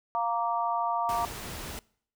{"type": "chord", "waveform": "sine", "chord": "Bb major", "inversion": "second", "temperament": "just", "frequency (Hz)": [699.2, 932.3, 1165.4], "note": ["F5", "Bb5", "D6"], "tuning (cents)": [2, 0, -14], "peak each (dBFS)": [-30, -29, -32], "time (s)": [0.15, 1.25], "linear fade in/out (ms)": 0}
{"type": "noise", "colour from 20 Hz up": "pink", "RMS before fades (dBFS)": -39, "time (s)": [1.09, 1.79], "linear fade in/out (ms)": 0}
{"effects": ["noise-tail reverb RT60 0.6 s tail -24 dB re dry"]}